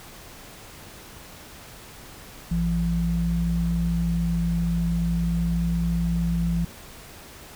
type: tone pair together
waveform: sine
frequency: 56.52 / 170 Hz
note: A1 / F3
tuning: +47 / -46 cents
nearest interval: octave + perfect fifth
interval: 1907 cents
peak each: -26 / -22 dBFS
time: 2.51-6.65 s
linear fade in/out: 5 ms
effects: pink hiss -44 dBFS RMS until 7.55 s

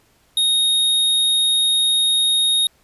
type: tone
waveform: square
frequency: 3729 Hz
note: A#7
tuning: in tune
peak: -15 dBFS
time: 0.37-2.67 s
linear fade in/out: 2 ms
effects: pink hiss -58 dBFS RMS until 2.83 s + resampled to 32000 Hz

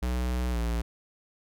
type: tone with pitch glide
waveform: square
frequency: 61.74 to 57.94 Hz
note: B1 to A#1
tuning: 0 to -10 cents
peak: -27 dBFS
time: 0.02-0.82 s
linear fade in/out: 10 ms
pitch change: -110 cents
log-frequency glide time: 0.51-0.58 s
effects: none

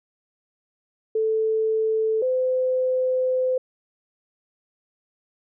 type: tone pair in turn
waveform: sine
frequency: 440 / 512.2 Hz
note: A4 / C5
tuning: 0 / -37 cents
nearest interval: minor third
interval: 263 cents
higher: second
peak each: -19 dBFS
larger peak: neither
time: 1.15-2.22 / 2.22-3.58 s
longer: second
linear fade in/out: 5 ms
effects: none

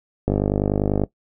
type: click train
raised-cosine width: 2 ms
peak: -6 dBFS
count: 39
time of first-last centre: 0.28-1.037 s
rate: 50.2 Hz
effects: noise-tail reverb RT60 0.1 s tail -18 dB re dry

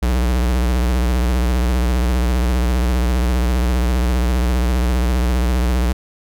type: tone with vibrato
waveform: square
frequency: 61.2 Hz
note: B1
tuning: 15 cents flat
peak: -15 dBFS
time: 0.02-5.93 s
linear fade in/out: 10 ms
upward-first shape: sine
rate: 15 Hz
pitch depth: 110 cents each way
effects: none

